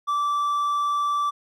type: tone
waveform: triangle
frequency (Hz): 1164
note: D6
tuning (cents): -16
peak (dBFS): -19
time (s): 0.07-1.31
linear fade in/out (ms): 20
effects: none